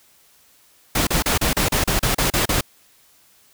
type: noise bursts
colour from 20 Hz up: pink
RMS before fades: -19 dBFS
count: 11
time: 0.95-2.61 s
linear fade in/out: 5 ms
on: 120 ms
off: 34 ms
effects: white hiss -55 dBFS RMS until 3.53 s